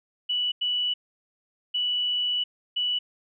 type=tone bursts at uneven times; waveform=sine; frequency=2955 Hz; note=F#7; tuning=3 cents flat; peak=-23 dBFS; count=4; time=0.29-0.52 / 0.61-0.94 / 1.74-2.44 / 2.76-2.99 s; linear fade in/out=10 ms; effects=none